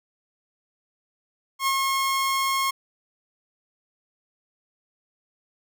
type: tone with ADSR envelope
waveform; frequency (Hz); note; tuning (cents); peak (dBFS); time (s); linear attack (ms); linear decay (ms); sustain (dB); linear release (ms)
sawtooth; 1081; C#6; -44; -16; 1.59-2.71; 78; 57; -2; 10
effects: none